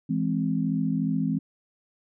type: chord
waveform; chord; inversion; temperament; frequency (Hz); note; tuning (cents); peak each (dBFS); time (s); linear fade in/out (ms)
sine; E augmented; none; equal; 164.81 / 207.7 / 261.6; E3 / G#3 / B#3; 0 / 0 / 0; -27 / -28 / -27; 0.09-1.39; 10
effects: none